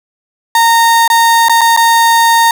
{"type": "tone with dropouts", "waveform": "35% pulse", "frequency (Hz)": 922, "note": "A#5", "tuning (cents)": -19, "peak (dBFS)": -4, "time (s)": [0.55, 2.51], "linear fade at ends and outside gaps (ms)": 2, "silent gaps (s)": [[1.078, 1.1], [1.485, 1.495], [1.61, 1.614], [1.765, 1.773]], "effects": []}